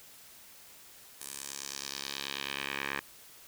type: tone with band-pass filter sweep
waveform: 10% pulse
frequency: 69.3 Hz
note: C#2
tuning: in tune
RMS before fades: -39 dBFS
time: 1.2-3 s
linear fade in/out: 10 ms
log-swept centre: 10000 to 1900 Hz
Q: 1.7
effects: white hiss -54 dBFS RMS until 3.47 s